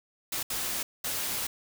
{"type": "noise bursts at uneven times", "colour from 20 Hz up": "white", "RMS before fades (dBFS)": -32, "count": 3, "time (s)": [[0.32, 0.43], [0.5, 0.83], [1.04, 1.47]], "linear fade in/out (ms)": 5, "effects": []}